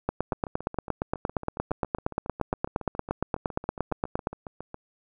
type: two click trains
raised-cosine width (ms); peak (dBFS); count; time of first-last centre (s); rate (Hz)
1; -23 / -11; 33 / 37; 0.33-4.744 / 0.09-4.271; 7.25 / 8.61
effects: none